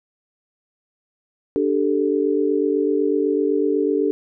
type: chord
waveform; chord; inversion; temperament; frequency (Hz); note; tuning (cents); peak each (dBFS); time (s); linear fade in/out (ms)
sine; D suspended fourth; none; equal; 293.7 / 392 / 440; D4 / G4 / A4; 0 / 0 / 0; -21; 1.56-4.11; 0
effects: none